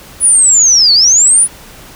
sine linear two-way sweep, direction down then up, 10030 to 4324 to 10030 Hz, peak -4 dBFS, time 0.2-1.48 s, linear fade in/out 50 ms, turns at 0.93 s, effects pink hiss -35 dBFS RMS until 1.95 s

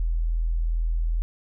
sine tone, 41.2 Hz, E1, in tune, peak -21 dBFS, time 0-1.22 s, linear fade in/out 0 ms, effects none

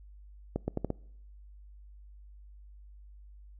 accelerating click train, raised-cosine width 2 ms, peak -17 dBFS, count 5, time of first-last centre 0.56-0.904 s, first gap 120 ms, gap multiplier 0.78, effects noise-tail reverb RT60 0.7 s tail -24 dB re dry + added 50 Hz sine -49 dBFS peak until 3.59 s

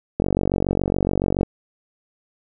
click train, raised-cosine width 2 ms, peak -6 dBFS, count 59, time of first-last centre 0.2-1.431 s, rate 47.1 Hz, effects none

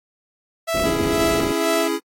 sawtooth tone with tremolo, 659.3 Hz, E5, in tune, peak -15 dBFS, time 0.67-1.89 s, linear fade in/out 20 ms, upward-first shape sine, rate 2.1 Hz, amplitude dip 75%
white low-pass noise, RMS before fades -26 dBFS, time 0.74-1.52 s, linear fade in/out 5 ms, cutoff 460 Hz, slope 24 dB/octave
square chord, C# minor, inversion none, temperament just, 277.2 / 332.6 / 415.8 Hz, C#4 / E4 / G#4, 0 / +16 / +2 cents, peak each -28 / -24 / -25 dBFS, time 0.82-2 s, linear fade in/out 50 ms
effects AAC 48 kbps

